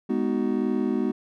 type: chord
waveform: triangle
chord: G# minor seventh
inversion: none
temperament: just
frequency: 207.7 / 249.2 / 311.5 / 373.8 Hz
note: G#3 / B3 / D#4 / F#4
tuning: 0 / +16 / +2 / +18 cents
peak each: -26 / -24 / -27 / -27 dBFS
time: 0.09-1.12 s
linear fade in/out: 10 ms
effects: none